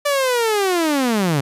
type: linear sweep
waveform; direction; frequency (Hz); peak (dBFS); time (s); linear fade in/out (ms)
sawtooth; down; 587.3 to 130.81; -12; 0.05-1.41; 10
effects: resampled to 32000 Hz